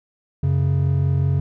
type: tone pair together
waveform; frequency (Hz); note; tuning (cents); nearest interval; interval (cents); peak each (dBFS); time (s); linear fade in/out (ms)
triangle; 92.5 / 137.91; F#2 / C#3; 0 / -9; perfect fifth; 691; -18 / -16; 0.43-1.4; 5
effects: none